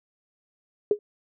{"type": "tone with exponential decay", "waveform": "sine", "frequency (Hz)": 415.3, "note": "G#4", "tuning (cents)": 0, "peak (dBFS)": -13, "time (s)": [0.91, 0.99], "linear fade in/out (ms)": 2, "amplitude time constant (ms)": 17, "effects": []}